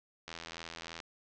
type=click train; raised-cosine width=0.2 ms; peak=-25 dBFS; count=61; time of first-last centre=0.28-1.002 s; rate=83.1 Hz; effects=low-pass 7000 Hz 12 dB/octave